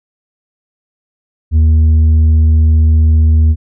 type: tone with tanh clipping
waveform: sine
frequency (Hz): 78.8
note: D#2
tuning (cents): +23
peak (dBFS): -6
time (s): 1.51-3.56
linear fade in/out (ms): 50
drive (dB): 4
effects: none